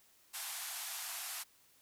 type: band-pass noise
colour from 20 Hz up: white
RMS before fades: -43 dBFS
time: 0.33-1.44 s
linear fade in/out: 20 ms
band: 660 to 14000 Hz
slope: 96 dB/octave
effects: white hiss -67 dBFS RMS until 1.81 s